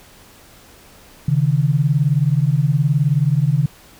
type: beating tone pair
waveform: sine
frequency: 135.4 / 154.4 Hz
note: C#3 / D#3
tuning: -40 / -13 cents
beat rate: 19 Hz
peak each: -16 dBFS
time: 1.28-3.66 s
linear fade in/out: 5 ms
effects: pink hiss -46 dBFS RMS until 3.99 s